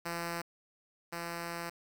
5% pulse tone pair in turn, 170.1 / 170.1 Hz, F3 / F3, -45 / -45 cents, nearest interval unison, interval 0 cents, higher neither, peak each -24 / -26 dBFS, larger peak first, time 0.05-0.42 / 1.12-1.7 s, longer second, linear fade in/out 10 ms, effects 10-bit

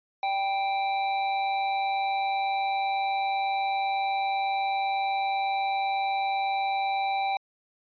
square tone with amplitude modulation, 784 Hz, G5, in tune, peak -24 dBFS, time 0.23-7.37 s, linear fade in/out 2 ms, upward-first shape sine, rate 190 Hz, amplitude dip 35%, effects resampled to 11025 Hz

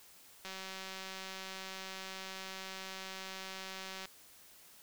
click train, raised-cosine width 0.2 ms, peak -27 dBFS, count 686, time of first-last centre 0.45-4.055 s, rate 190 Hz, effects white hiss -59 dBFS RMS until 4.82 s

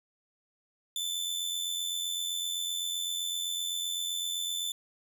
sawtooth tone with amplitude modulation, 3520 Hz, A7, in tune, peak -26 dBFS, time 0.96-4.72 s, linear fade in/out 2 ms, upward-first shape sine, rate 87.8 Hz, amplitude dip 50%, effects none

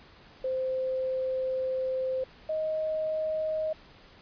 sine tone pair in turn, 520 / 626.5 Hz, C5 / D#5, -11 / +12 cents, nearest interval minor third, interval 323 cents, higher second, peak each -27 dBFS, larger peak neither, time 0.44-2.24 / 2.49-3.73 s, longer first, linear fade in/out 5 ms, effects pink hiss -54 dBFS RMS until 4.21 s + resampled to 11025 Hz

